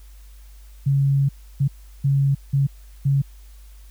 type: tone bursts at uneven times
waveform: sine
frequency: 138.59 Hz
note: C#3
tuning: in tune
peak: -15 dBFS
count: 5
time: 0.86-1.29 / 1.6-1.68 / 2.04-2.35 / 2.53-2.67 / 3.05-3.22 s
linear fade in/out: 10 ms
effects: added 50 Hz sine -41 dBFS peak until 3.9 s + white hiss -56 dBFS RMS until 3.9 s